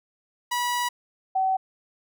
sawtooth / sine tone pair in turn, 973 / 760.5 Hz, B5 / F#5, -26 / +47 cents, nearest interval major third, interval 427 cents, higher first, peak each -20 dBFS, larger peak neither, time 0.51-0.89 / 1.35-1.57 s, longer first, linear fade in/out 10 ms, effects none

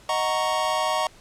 square chord, D# minor seventh, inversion none, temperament equal, 622.3 / 740 / 932.3 / 1108.7 Hz, D#5 / F#5 / A#5 / C#6, 0 / 0 / 0 / 0 cents, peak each -28 / -29 / -28 / -28 dBFS, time 0.09-1.07 s, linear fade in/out 2 ms, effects pink hiss -51 dBFS RMS until 1.2 s + low-pass 9000 Hz 12 dB/octave

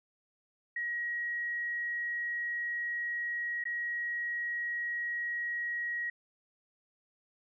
sine tone with dropouts, 1900 Hz, A#6, 33 cents sharp, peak -32 dBFS, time 0.76-6.1 s, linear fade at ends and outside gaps 5 ms, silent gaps 3.64-3.653 s, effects none

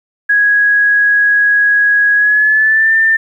sine tone with pitch glide, 1661.2 to 1790.7 Hz, G#6 to A6, 0 to +30 cents, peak -7 dBFS, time 0.29-3.17 s, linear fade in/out 10 ms, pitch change +130 cents, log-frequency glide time 2.15-2.93 s, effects 8-bit

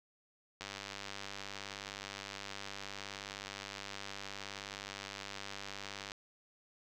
click train, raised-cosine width 0.2 ms, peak -25 dBFS, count 548, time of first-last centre 0.61-6.119 s, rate 99.3 Hz, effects none

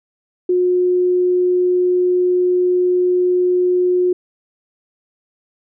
sine tone, 360.9 Hz, F#4, 43 cents flat, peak -12 dBFS, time 0.49-4.13 s, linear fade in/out 5 ms, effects none

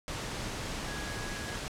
sine tone in noise, 1661.2 Hz, G#6, in tune, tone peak -43 dBFS, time 0.87-1.56 s, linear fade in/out 0 ms, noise pink, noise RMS -37 dBFS, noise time 0.08-1.68 s, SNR -9 dB, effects low-pass 8000 Hz 12 dB/octave

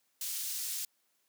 pink high-pass noise, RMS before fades -37 dBFS, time 0.21-0.85 s, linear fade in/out 2 ms, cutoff 5500 Hz, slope 12 dB/octave, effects white hiss -75 dBFS RMS until 1.28 s + high-pass 150 Hz 12 dB/octave

